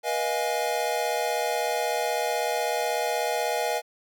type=chord; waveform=square; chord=F half-diminished seventh; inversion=second; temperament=equal with one note detuned; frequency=482.3 / 622.3 / 698.5 / 830.6 Hz; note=Cb5 / Eb5 / F5 / Ab5; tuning=-41 / 0 / 0 / 0 cents; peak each=-31 dBFS; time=0.03-3.82 s; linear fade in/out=50 ms; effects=none